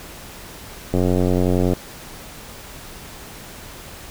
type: click train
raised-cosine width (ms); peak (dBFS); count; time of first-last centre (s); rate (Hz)
2; -6; 73; 0.94-1.734; 90.7
effects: pink hiss -38 dBFS RMS until 4.1 s